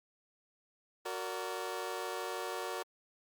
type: chord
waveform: 20% pulse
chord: Gb augmented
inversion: none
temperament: just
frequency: 370 / 462.5 / 578.1 Hz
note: Gb4 / Bb4 / D5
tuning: 0 / -14 / -27 cents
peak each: -36 / -36 / -38 dBFS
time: 1.05-2.83 s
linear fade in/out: 10 ms
effects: Opus 48 kbps